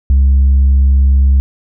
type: tone with tanh clipping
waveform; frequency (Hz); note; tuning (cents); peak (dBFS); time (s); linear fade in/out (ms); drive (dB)
sine; 67.6; C#2; -43; -6; 0.1-1.4; 0; 1
effects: none